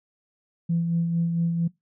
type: tone with tremolo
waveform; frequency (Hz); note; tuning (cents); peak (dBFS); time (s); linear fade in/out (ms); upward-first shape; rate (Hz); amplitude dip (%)
sine; 168.4; E3; +37; -19; 0.69-1.68; 10; sine; 4.4; 40
effects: noise-tail reverb RT60 0.2 s tail -23 dB re dry + tanh soft clip ceiling -15 dBFS